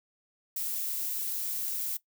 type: noise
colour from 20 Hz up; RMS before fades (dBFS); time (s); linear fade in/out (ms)
violet; -33; 0.56-1.97; 5
effects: noise-tail reverb RT60 0.1 s tail -18 dB re dry